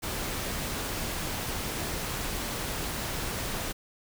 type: noise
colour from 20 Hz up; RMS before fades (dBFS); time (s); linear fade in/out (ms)
pink; -33; 0.02-3.73; 20
effects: none